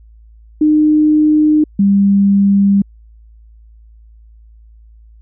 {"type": "tone pair in turn", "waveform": "sine", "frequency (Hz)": [304.9, 198.89], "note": ["D#4", "G3"], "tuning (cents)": [-35, 25], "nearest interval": "perfect fifth", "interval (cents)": 740, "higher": "first", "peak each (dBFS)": -7, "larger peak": "neither", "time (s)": [[0.61, 1.64], [1.79, 2.82]], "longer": "neither", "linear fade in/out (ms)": 5, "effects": ["added 55 Hz sine -39 dBFS peak until 5.21 s"]}